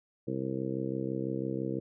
harmonic tone, 66 Hz, C2, 16 cents sharp, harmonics 2 / 3 / 4 / 5 / 6 / 7 / 8, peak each -38 / -38 / -39 / -36 / -43 / -38 / -44 dBFS, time 0.27-1.8 s, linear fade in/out 10 ms, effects none

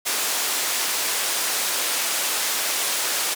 white band-pass noise, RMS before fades -24 dBFS, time 0.05-3.35 s, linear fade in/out 20 ms, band 390 to 11000 Hz, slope 12 dB/octave, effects none

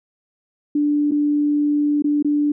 sine tone with dropouts, 293.7 Hz, D4, in tune, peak -15 dBFS, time 0.75-2.52 s, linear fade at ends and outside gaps 5 ms, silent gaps 1.111-1.117 / 2.023-2.042 / 2.226-2.246 s, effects none

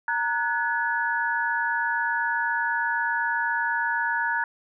sine tone cluster, 927 / 1471 / 1699 Hz, A#5 / F#6 / G#6, -10 / -11 / +39 cents, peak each -27 dBFS, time 0.08-4.44 s, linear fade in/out 2 ms, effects none

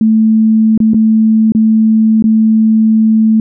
sine tone with dropouts, 220 Hz, A3, in tune, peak -5 dBFS, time 0.01-3.4 s, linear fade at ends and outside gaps 2 ms, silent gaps 0.777-0.802 / 0.935-0.944 / 1.521-1.549 / 2.224-2.24 s, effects none

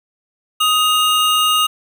square tone pair together, 1251 / 2830 Hz, D#6 / F7, +9 / +22 cents, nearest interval octave + major second, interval 1413 cents, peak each -16 dBFS, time 0.6-1.67 s, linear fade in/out 10 ms, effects none

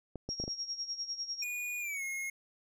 clicks, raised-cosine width 2 ms, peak -26 dBFS, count 5, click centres 0.157 / 0.29 / 0.4 / 0.439 / 0.479 s
sine tone with tremolo, 5588 Hz, F8, in tune, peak -33 dBFS, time 0.29-1.44 s, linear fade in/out 5 ms, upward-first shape sine, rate 10 Hz, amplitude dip 75%
square tone with pitch glide, 2450 to 2158 Hz, D#7 to C#7, -27 to -47 cents, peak -36 dBFS, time 1.42-2.3 s, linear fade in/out 5 ms, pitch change -220 cents, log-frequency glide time 1.8-2.03 s
effects none

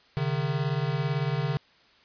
square beating tone pair, 134.5 / 152.5 Hz, C3 / D#3, +48 / -34 cents, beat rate 18 Hz, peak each -29 dBFS, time 0.17-1.57 s, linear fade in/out 0 ms, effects white hiss -59 dBFS RMS until 2.04 s + resampled to 11025 Hz

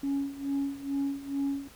sine tone with tremolo, 278.1 Hz, C#4, 6 cents sharp, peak -24 dBFS, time 0.03-1.68 s, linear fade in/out 5 ms, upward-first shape sine, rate 2.3 Hz, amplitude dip 85%, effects tanh soft clip ceiling -24 dBFS + pink hiss -53 dBFS RMS until 1.75 s

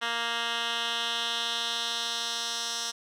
10% pulse tone with band-pass filter sweep, 233.1 Hz, A#3, in tune, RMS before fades -31 dBFS, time 0.01-2.92 s, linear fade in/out 20 ms, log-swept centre 2400 to 5200 Hz, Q 2, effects none

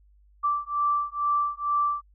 sine beating tone pair, 1168 / 1170.2 Hz, D6 / D6, -10 / -7 cents, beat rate 2.2 Hz, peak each -26 dBFS, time 0.43-2.02 s, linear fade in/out 20 ms, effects added 50 Hz sine -55 dBFS peak until 2.14 s

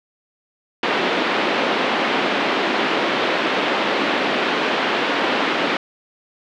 pink band-pass noise, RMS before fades -20 dBFS, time 0.83-5.77 s, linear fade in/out 2 ms, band 250 to 3500 Hz, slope 24 dB/octave, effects none

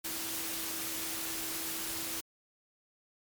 sine tone in noise, 326.6 Hz, E4, 16 cents flat, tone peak -46 dBFS, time 0.04-2.21 s, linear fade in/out 10 ms, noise white, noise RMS -37 dBFS, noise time 0.04-2.21 s, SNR -12 dB, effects MP3 96 kbps

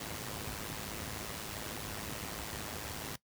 pink noise with amplitude modulation, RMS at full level -38 dBFS, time 0-3.16 s, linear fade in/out 5 ms, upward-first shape sine, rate 106 Hz, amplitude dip 65%, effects noise-tail reverb RT60 0.1 s tail -19 dB re dry + high-pass 60 Hz 12 dB/octave

